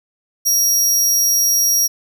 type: tone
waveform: sawtooth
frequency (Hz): 5660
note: F8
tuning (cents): +22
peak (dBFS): -10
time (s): 0.45-1.88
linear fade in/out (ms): 20
effects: none